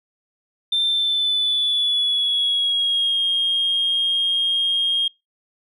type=tone with pitch glide; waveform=sine; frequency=3573 to 3239 Hz; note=A7 to G#7; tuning=+26 to -44 cents; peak=-16 dBFS; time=0.72-5.08 s; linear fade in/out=5 ms; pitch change=-170 cents; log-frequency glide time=0.84-3.21 s; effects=noise-tail reverb RT60 0.2 s tail -24 dB re dry + tanh soft clip ceiling -13 dBFS